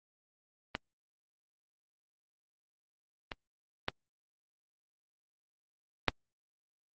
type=clicks; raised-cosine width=0.3 ms; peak=-16 / -21 / -14 / -7 dBFS; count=4; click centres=0.751 / 3.318 / 3.884 / 6.083 s; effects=Opus 24 kbps